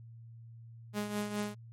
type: tone with tremolo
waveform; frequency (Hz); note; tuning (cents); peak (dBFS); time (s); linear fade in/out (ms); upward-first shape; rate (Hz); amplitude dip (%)
sawtooth; 207.7; G#3; 0; -27; 0.93-1.55; 50; triangle; 4.8; 65
effects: added 115 Hz sine -48 dBFS peak until 1.72 s + MP3 64 kbps